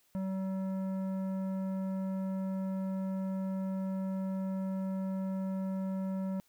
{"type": "tone with tanh clipping", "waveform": "sine", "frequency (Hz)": 190.5, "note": "G3", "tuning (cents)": -49, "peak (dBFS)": -34, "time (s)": [0.15, 6.4], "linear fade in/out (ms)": 0, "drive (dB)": 12, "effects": ["white hiss -70 dBFS RMS until 6.48 s"]}